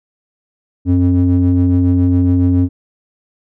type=ring-modulated tone; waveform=triangle; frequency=88.2 Hz; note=F2; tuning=18 cents sharp; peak=-4 dBFS; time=0.85-2.69 s; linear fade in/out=50 ms; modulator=180 Hz; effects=none